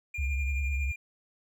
triangle tone with tremolo, 2404 Hz, D7, 40 cents sharp, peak -32 dBFS, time 0.14-0.96 s, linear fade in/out 5 ms, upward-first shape sine, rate 12 Hz, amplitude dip 45%
sine tone with vibrato, 68.6 Hz, C#2, 17 cents flat, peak -27 dBFS, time 0.18-0.92 s, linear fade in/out 10 ms, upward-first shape triangle, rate 10 Hz, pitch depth 120 cents each way
effects none

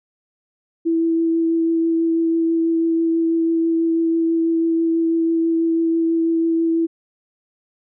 sine tone with vibrato, 329.6 Hz, E4, in tune, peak -15 dBFS, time 0.85-6.87 s, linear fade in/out 20 ms, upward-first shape triangle, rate 6.1 Hz, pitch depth 12 cents each way, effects none

